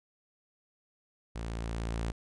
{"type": "tone with level ramp", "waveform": "sawtooth", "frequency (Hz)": 56.6, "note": "A1", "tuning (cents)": 50, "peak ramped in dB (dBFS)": [-32, -27], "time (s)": [1.35, 2.12], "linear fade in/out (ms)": 10, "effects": ["resampled to 22050 Hz"]}